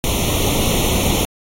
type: noise with comb filter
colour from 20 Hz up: pink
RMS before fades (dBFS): -18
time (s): 0.04-1.25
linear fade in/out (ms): 0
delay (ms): 0.31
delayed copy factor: +0.9
effects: AAC 48 kbps